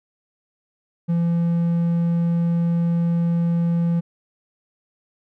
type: tone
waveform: triangle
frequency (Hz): 169.7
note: F3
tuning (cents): -49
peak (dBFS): -15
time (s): 1.08-4.01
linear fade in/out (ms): 20
effects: none